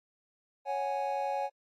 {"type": "chord", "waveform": "triangle", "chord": "C# suspended fourth", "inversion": "none", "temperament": "equal", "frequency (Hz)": [554.4, 740, 830.6], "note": ["C#5", "F#5", "G#5"], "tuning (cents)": [0, 0, 0], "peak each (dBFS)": [-33, -35, -31], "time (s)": [0.65, 1.5], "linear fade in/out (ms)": 50, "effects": ["AAC 64 kbps"]}